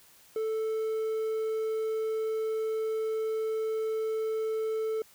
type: tone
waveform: triangle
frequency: 440 Hz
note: A4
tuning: in tune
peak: -26 dBFS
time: 0.36-5.02 s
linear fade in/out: 2 ms
effects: white hiss -58 dBFS RMS until 5.14 s